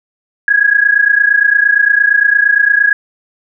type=tone pair together; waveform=sine; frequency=1644.3 / 1673 Hz; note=G#6 / G#6; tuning=-18 / +12 cents; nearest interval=unison; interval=30 cents; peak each=-10 dBFS; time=0.48-2.93 s; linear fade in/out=2 ms; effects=none